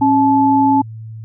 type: tone pair together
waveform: sine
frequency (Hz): 272.5 / 865.8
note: C#4 / A5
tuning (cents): -29 / -28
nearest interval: octave + minor sixth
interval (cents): 2001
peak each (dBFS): -12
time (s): 0.01-0.82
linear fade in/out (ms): 10
effects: added 111 Hz sine -28 dBFS peak until 1.24 s